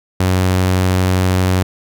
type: tone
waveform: sawtooth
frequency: 92.5 Hz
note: F#2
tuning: in tune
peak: -8 dBFS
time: 0.2-1.63 s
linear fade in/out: 5 ms
effects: none